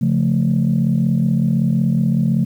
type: chord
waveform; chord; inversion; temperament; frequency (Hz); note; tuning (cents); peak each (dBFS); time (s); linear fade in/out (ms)
sine; Db augmented; none; equal; 138.59 / 174.61 / 220; Db3 / F3 / A3; 0 / 0 / 0; -17; 0.01-2.45; 10
effects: tanh soft clip ceiling -7 dBFS + 8-bit